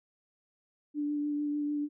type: tone with vibrato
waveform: sine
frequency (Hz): 293.7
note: D4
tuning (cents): 0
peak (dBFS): -29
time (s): 0.94-1.89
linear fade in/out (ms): 50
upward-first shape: triangle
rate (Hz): 6.7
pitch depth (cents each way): 17
effects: none